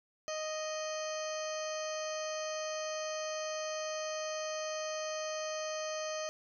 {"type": "harmonic tone", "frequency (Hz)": 622.3, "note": "D#5", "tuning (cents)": 0, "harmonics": [1, 2, 3, 4, 5, 7, 8, 9, 10], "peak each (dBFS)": [-37, -44, -48, -49, -50, -49, -52, -57, -45], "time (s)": [0.28, 6.29], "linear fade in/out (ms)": 0, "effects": []}